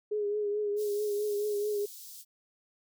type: tone with vibrato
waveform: sine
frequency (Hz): 415.3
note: G#4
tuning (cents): 0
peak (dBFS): -28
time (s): 0.11-1.86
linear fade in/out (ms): 10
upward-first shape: triangle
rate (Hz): 4.6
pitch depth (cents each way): 43
type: high-pass noise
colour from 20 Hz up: white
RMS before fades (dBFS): -47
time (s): 0.76-2.25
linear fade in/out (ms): 50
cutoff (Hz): 4100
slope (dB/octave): 24
effects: none